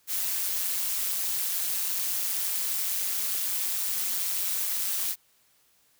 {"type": "noise with amplitude modulation", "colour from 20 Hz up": "blue", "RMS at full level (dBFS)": -26, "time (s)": [0.07, 5.16], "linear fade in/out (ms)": 50, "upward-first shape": "sine", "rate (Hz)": 189, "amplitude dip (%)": 65, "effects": ["white hiss -65 dBFS RMS until 5.99 s"]}